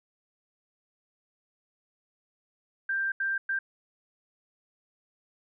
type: tone bursts at uneven times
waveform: sine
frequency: 1579 Hz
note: G6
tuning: 12 cents sharp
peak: -26 dBFS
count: 3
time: 2.89-3.12 / 3.2-3.38 / 3.49-3.59 s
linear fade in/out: 5 ms
effects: none